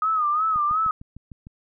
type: tone with vibrato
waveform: sine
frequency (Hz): 1243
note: D#6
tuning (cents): -2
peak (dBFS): -19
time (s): 0.02-0.91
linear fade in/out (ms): 2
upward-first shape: sine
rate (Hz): 2.8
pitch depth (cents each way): 93
type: click train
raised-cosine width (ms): 5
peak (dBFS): -28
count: 7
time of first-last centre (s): 0.56-1.469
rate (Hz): 6.6
effects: none